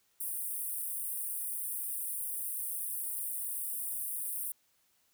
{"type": "high-pass noise", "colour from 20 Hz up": "pink", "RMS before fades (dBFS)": -37, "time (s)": [0.2, 4.52], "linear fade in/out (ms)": 5, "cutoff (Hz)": 8800, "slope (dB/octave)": 96, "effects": ["white hiss -72 dBFS RMS until 5.13 s"]}